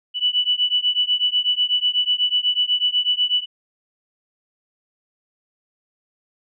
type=beating tone pair; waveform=sine; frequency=2961 / 2969.1 Hz; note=F#7 / F#7; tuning=+1 / +5 cents; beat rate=8.1 Hz; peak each=-20 dBFS; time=0.14-3.46 s; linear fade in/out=50 ms; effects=none